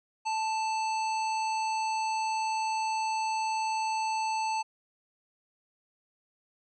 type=harmonic tone with a mistuned harmonic; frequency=880 Hz; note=A5; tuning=in tune; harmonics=1 / 3 / 5 / 7 / 9; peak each=-28 / -38 / -42 / -45 / -47 dBFS; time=0.25-4.63 s; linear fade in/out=20 ms; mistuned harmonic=5; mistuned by=+16 cents; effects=none